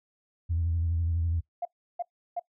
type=tone with vibrato; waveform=sine; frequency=83.7 Hz; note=E2; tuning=27 cents sharp; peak=-24 dBFS; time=0.49-1.41 s; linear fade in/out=20 ms; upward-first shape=sine; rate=12 Hz; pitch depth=49 cents each way
type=tone bursts; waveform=sine; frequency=698.5 Hz; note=F5; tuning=in tune; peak=-28 dBFS; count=3; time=1.62-2.396 s; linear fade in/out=5 ms; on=32 ms; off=340 ms
effects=noise-tail reverb RT60 0.1 s tail -19 dB re dry + tanh soft clip ceiling -20 dBFS